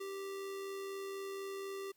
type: tone with amplitude modulation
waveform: square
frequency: 391.5 Hz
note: G4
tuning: 2 cents flat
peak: -40 dBFS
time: 0-1.92 s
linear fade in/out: 10 ms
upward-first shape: sine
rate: 84.1 Hz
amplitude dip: 30%
effects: white hiss -75 dBFS RMS until 1.96 s